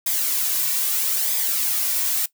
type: noise with flanger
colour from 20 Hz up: blue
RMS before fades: -22 dBFS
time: 0.06-2.26 s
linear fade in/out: 5 ms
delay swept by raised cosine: 0.7 to 2.4 ms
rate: 0.78 Hz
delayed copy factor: -0.5
effects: noise-tail reverb RT60 0.1 s tail -19 dB re dry